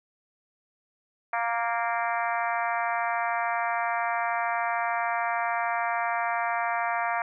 harmonic tone with a mistuned harmonic, 233.2 Hz, A#3, 1 cent sharp, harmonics 3 / 4 / 5 / 6 / 7 / 8 / 9 / 10, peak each -29 / -31 / -33 / -35 / -36 / -37 / -38 / -39 dBFS, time 1.33-7.22 s, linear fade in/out 2 ms, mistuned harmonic 8, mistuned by -27 cents, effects none

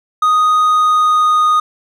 triangle tone with pitch glide, 1244.5 to 1236.6 Hz, D#6 to D#6, 0 to -11 cents, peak -7 dBFS, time 0.22-1.6 s, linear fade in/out 5 ms, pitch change -11 cents, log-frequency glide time 0.63-1.46 s, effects none

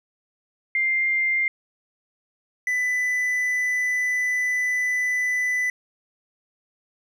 sine / triangle tone pair in turn, 2101 / 1994.5 Hz, C7 / B6, +7 / +17 cents, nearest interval minor second, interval 90 cents, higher first, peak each -19 dBFS, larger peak neither, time 0.75-1.48 / 2.67-5.7 s, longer second, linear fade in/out 2 ms, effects none

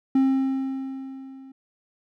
triangle tone with level ramp, 266.7 Hz, C4, 33 cents sharp, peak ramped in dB -13 to -40 dBFS, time 0.15-1.52 s, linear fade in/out 5 ms, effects none

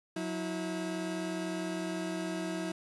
30% pulse tone pair together, 181.8 / 323.9 Hz, F#3 / E4, -30 / -30 cents, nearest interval minor seventh, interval 1000 cents, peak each -35 / -33 dBFS, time 0.16-2.72 s, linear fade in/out 5 ms, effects resampled to 24000 Hz + 10-bit

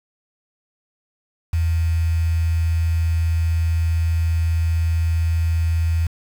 sine tone with quantisation, 82.4 Hz, E2, in tune, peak -16 dBFS, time 1.53-6.07 s, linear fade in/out 5 ms, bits 6, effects none

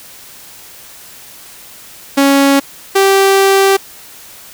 sawtooth tone pair in turn, 277.2 / 390.1 Hz, C#4 / G4, 0 / -8 cents, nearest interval tritone, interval 592 cents, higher second, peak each -3 dBFS, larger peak neither, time 2.17-2.6 / 2.95-3.77 s, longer second, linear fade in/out 10 ms, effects white hiss -36 dBFS RMS until 4.53 s

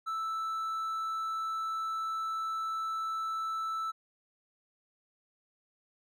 triangle tone, 1318.5 Hz, E6, in tune, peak -30 dBFS, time 0.06-3.92 s, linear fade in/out 20 ms, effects none

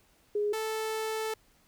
sine / sawtooth tone pair in turn, 415.3 / 439 Hz, G#4 / A4, 0 / -4 cents, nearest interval minor second, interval 96 cents, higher second, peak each -26 / -27 dBFS, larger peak first, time 0.35-0.53 / 0.53-1.34 s, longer second, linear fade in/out 5 ms, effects pink hiss -65 dBFS RMS until 1.67 s

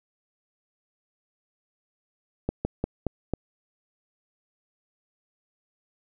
slowing click train, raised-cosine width 2 ms, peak -12 dBFS, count 5, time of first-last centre 2.49-3.337 s, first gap 160 ms, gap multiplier 1.19, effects none

